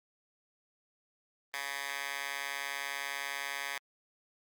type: tone with high-pass filter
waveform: 10% pulse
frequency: 140 Hz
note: C#3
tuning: 18 cents sharp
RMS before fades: -38 dBFS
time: 1.54-3.78 s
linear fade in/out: 0 ms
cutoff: 1500 Hz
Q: 2
effects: Opus 24 kbps